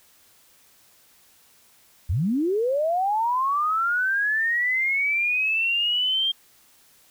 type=linear sweep; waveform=sine; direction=up; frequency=67.3 to 3208 Hz; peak=-20 dBFS; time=2.09-6.32 s; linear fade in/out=10 ms; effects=white hiss -57 dBFS RMS until 7.1 s